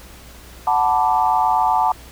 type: chord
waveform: sine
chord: B minor seventh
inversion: second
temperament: equal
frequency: 740 / 880 / 987.8 / 1174.7 Hz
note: F#5 / A5 / B5 / D6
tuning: 0 / 0 / 0 / 0 cents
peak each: -19 / -17 / -22 / -23 dBFS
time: 0.67-1.92 s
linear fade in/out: 2 ms
effects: added 60 Hz sine -42 dBFS peak until 2.11 s + pink hiss -43 dBFS RMS until 2.11 s